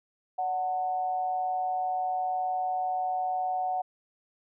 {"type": "tone with amplitude modulation", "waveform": "sine", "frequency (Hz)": 739, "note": "F#5", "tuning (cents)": -2, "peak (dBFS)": -24, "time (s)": [0.38, 3.82], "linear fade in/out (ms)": 10, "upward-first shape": "sine", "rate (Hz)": 161, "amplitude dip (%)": 55, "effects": []}